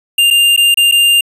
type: tone with dropouts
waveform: square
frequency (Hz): 2800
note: F7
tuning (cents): +4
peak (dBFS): -7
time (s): 0.18-1.21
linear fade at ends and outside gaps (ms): 5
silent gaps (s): 0.304-0.308 / 0.564-0.575 / 0.744-0.772 / 0.914-0.921
effects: resampled to 32000 Hz